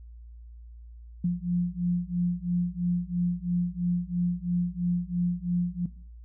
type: beating tone pair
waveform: sine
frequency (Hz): 174.61 / 177.61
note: F3 / F3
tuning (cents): 0 / +29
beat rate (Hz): 3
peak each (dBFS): -28 / -27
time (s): 1.24-5.86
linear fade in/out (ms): 5
effects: noise-tail reverb RT60 0.6 s tail -19 dB re dry + added 58 Hz sine -43 dBFS peak until 6.24 s